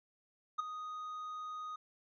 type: tone with ADSR envelope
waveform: triangle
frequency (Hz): 1244.5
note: D#6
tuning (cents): 0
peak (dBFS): -27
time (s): 0.58-1.76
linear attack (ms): 16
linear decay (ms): 11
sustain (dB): -12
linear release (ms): 6
effects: resampled to 16000 Hz